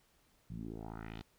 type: tone with low-pass filter sweep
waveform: 10% pulse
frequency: 55 Hz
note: A1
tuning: in tune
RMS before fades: -45 dBFS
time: 0.5-1.22 s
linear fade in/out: 5 ms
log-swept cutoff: 140 to 4300 Hz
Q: 2.6
effects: pink hiss -71 dBFS RMS until 1.38 s